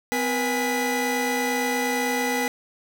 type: tone cluster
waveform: 45% pulse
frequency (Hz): 254.6 / 480.4 / 826 / 1990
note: C4 / B4 / G#5 / B6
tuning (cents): -47 / -48 / -10 / +13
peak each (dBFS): -28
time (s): 0.12-2.48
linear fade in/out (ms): 0
effects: none